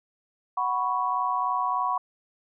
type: chord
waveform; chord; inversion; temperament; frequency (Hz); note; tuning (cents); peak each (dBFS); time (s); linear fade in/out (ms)
sine; F# suspended fourth; none; just; 740 / 986.7 / 1110; F#5 / B5 / C#6; 0 / -2 / +2; -30 / -27 / -27; 0.57-1.98; 5
effects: none